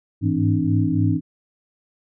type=tone cluster; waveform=sine; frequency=102.4 / 106 / 163.6 / 264.3 / 300 Hz; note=G#2 / G#2 / E3 / C4 / D4; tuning=-24 / +36 / -13 / +18 / +37 cents; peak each=-23 dBFS; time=0.21-1.21 s; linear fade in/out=50 ms; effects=none